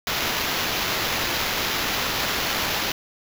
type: noise with sample-and-hold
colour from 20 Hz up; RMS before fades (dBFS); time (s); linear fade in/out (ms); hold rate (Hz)
white; -25; 0.07-2.92; 2; 8820
effects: none